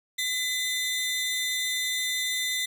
sawtooth tone pair together, 2016 / 3597 Hz, B6 / A7, +35 / +37 cents, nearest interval minor seventh, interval 1002 cents, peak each -26 dBFS, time 0.18-2.66 s, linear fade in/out 10 ms, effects none

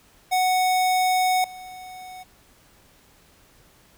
square tone with level steps, 740 Hz, F#5, in tune, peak -19 / -38 dBFS, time 0.31-2.24 s, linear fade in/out 20 ms, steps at 1.44 s, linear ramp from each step 2 ms, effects pink hiss -56 dBFS RMS until 3.97 s

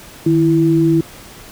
sine tone pair together, 155.47 / 330 Hz, D#3 / E4, -1 / +2 cents, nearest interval octave + minor second, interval 1303 cents, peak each -15 / -11 dBFS, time 0.26-1.01 s, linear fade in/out 5 ms, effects pink hiss -38 dBFS RMS until 1.51 s

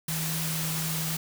sine tone in noise, 160 Hz, D#3, 49 cents sharp, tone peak -31 dBFS, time 0.08-1.17 s, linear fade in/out 5 ms, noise white, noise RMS -32 dBFS, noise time 0.08-1.17 s, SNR -2 dB, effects none

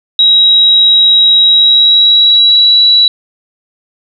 sine tone with pitch glide, 3839 to 3922 Hz, B7 to B7, -50 to -13 cents, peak -3 dBFS, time 0.19-3.08 s, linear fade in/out 2 ms, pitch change +37 cents, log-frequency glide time 1.44-2.78 s, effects none

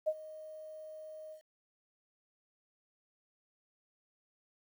sine tone with ADSR envelope, 622.3 Hz, D#5, in tune, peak -26 dBFS, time 0.06-1.42 s, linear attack 20 ms, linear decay 52 ms, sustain -19 dB, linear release 99 ms, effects 11-bit

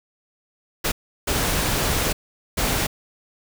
pink noise bursts at uneven times, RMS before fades -22 dBFS, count 3, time 0.84-0.92 / 1.27-2.13 / 2.57-2.87 s, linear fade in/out 10 ms, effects none

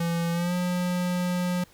square tone with pitch glide, 169 to 178.95 Hz, E3 to F3, +43 to +42 cents, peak -25 dBFS, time 0-1.64 s, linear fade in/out 5 ms, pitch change +99 cents, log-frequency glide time 0.32-0.54 s, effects pink hiss -56 dBFS RMS until 1.73 s

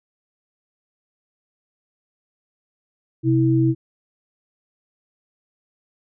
sine tone pair together, 129.1 / 325.3 Hz, C3 / E4, -23 / -23 cents, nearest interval octave + major third, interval 1600 cents, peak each -17 dBFS, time 3.23-3.75 s, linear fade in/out 50 ms, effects none

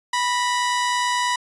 sawtooth tone pair together, 983 / 1856.7 Hz, B5 / A#6, -8 / -7 cents, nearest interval major seventh, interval 1101 cents, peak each -16 / -27 dBFS, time 0.13-1.36 s, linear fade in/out 5 ms, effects resampled to 22050 Hz

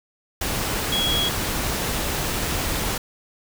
sine tone in noise, 3322 Hz, G#7, in tune, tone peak -21 dBFS, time 0.92-1.29 s, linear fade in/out 5 ms, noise pink, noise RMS -25 dBFS, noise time 0.41-2.98 s, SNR +1 dB, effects none

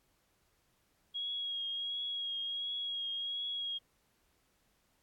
sine tone with vibrato, 3296 Hz, G#7, 14 cents flat, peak -35 dBFS, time 1.14-3.79 s, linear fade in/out 20 ms, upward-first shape triangle, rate 1.4 Hz, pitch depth 28 cents each way, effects pink hiss -74 dBFS RMS until 5.02 s + AAC 64 kbps

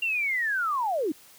sine linear sweep, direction down, 2794 to 271 Hz, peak -24 dBFS, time 0.02-1.12 s, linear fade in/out 5 ms, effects white hiss -53 dBFS RMS until 1.38 s + high-pass 60 Hz 12 dB/octave

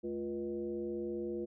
sine tone with frequency modulation, 350 Hz, F4, 4 cents sharp, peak -35 dBFS, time 0.03-1.46 s, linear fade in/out 20 ms, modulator 135 Hz, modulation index 0.97, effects none

